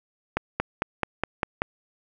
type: accelerating click train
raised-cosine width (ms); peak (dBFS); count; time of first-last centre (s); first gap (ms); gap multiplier
0.5; -8; 7; 0.37-1.619; 230; 0.96
effects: none